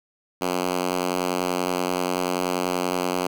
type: tone with high-pass filter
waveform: 5% pulse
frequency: 90.4 Hz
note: F#2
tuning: 40 cents flat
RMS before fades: -25 dBFS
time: 0.41-3.27 s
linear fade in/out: 5 ms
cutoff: 230 Hz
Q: 1.2
effects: none